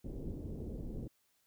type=low-pass noise; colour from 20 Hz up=pink; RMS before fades=-42 dBFS; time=0.04-1.08 s; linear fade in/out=10 ms; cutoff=430 Hz; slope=24 dB/octave; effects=white hiss -75 dBFS RMS until 1.46 s